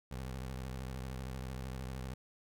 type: tone with vibrato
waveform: 20% pulse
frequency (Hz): 64.7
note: C2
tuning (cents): -19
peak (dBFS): -35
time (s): 0.11-2.14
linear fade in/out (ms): 5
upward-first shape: sine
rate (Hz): 13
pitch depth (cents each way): 100
effects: none